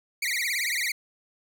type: tone with vibrato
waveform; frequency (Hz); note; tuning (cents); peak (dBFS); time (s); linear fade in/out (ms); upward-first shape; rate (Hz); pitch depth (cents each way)
sawtooth; 2115; C7; +18; -22; 0.22-0.92; 5; triangle; 18; 240
effects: none